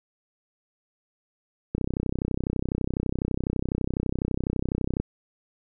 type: click train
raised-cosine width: 3 ms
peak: -13 dBFS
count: 105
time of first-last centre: 1.75-5 s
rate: 32 Hz
effects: none